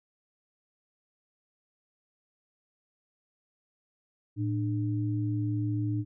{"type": "tone pair together", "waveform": "sine", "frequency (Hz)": [111.7, 299.8], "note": ["A2", "D4"], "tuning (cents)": [27, 36], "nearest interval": "octave + perfect fourth", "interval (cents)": 1709, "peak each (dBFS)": [-28, -32], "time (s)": [4.36, 6.05], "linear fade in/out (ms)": 50, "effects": []}